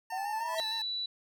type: tone with vibrato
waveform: 25% pulse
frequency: 890 Hz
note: A5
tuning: 20 cents sharp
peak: -35 dBFS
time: 0.1-0.82 s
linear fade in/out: 5 ms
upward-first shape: square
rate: 6.5 Hz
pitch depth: 28 cents each way
type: exponential sweep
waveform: sine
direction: up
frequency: 735 to 1012 Hz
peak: -33 dBFS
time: 0.12-0.55 s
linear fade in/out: 5 ms
type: tone with exponential growth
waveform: square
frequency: 649 Hz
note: E5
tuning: 27 cents flat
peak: -30 dBFS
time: 0.3-0.6 s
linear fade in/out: 0 ms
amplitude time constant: 65 ms
type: tone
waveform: sine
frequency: 3951 Hz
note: B7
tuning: in tune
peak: -32 dBFS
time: 0.58-1.06 s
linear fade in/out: 5 ms
effects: none